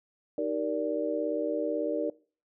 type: chord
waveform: sine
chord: Eb major seventh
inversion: none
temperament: just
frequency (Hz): 311.1 / 388.9 / 466.7 / 583.4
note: Eb4 / G4 / Bb4 / D5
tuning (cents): 0 / -14 / +2 / -12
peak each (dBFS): -33 / -37 / -32 / -31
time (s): 0.38-2.1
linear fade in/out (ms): 2
effects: noise-tail reverb RT60 0.4 s tail -22 dB re dry